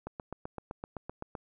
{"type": "click train", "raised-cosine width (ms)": 1, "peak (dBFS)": -24, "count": 11, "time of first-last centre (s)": [0.07, 1.352], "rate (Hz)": 7.8, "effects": []}